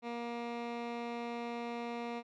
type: tone with low-pass filter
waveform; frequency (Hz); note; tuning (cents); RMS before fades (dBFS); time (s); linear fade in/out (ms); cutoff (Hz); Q
15% pulse; 236.4; A#3; +24; -40; 0.02-2.23; 50; 3200; 0.84
effects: none

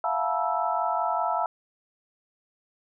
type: tone cluster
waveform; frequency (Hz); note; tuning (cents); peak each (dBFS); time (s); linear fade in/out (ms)
sine; 673 / 718 / 872 / 963 / 1319; E5 / F5 / A5 / B5 / E6; +36 / +48 / -16 / -44 / +1; -30; 0.04-1.46; 2
effects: none

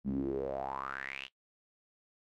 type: tone with band-pass filter sweep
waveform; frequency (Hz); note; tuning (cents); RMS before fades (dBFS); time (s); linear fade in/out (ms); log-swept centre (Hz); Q
sawtooth; 67.3; C2; +49; -37; 0.04-1.29; 50; 200 to 3200; 7.5
effects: noise-tail reverb RT60 0.1 s tail -18 dB re dry

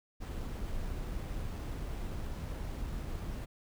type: noise with sample-and-hold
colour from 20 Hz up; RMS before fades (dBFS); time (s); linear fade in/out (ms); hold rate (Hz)
brown; -38; 0.2-3.46; 20; 11025
effects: none

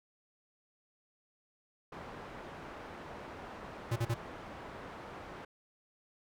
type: low-pass noise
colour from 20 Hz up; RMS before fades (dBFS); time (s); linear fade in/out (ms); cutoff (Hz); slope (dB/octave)
white; -47; 1.92-5.45; 5; 1100; 12
type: tone bursts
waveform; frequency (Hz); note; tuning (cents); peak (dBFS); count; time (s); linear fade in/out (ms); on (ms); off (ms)
square; 116.54; A#2; 0; -30; 3; 3.91-4.144; 10; 52; 39
effects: none

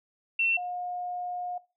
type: tone pair in turn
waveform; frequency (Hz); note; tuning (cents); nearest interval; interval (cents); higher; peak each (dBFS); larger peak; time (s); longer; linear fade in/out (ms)
sine; 2704 / 716.2; E7 / F5; +43 / +43; octave + major seventh; 2300; first; -23 / -32; first; 0.39-0.57 / 0.57-1.58; second; 5
effects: noise-tail reverb RT60 0.3 s tail -20 dB re dry

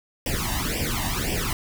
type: noise with flanger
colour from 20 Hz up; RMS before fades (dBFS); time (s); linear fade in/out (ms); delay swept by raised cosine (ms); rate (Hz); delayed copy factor
pink; -26; 0.26-1.53; 2; 0.37 to 1.08; 1.9; +0.9
effects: none

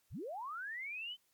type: linear sweep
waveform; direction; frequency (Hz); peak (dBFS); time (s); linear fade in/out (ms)
sine; up; 30.24 to 3100; -40; 0.1-1.17; 50
effects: white hiss -75 dBFS RMS until 1.33 s + MP3 96 kbps

